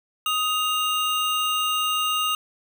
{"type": "tone pair together", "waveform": "square", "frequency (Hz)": [1250.3, 2803], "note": ["D#6", "F7"], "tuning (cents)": [8, 6], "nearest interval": "octave + major second", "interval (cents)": 1398, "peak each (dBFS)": -25, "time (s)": [0.26, 2.35], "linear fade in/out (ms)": 2, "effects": []}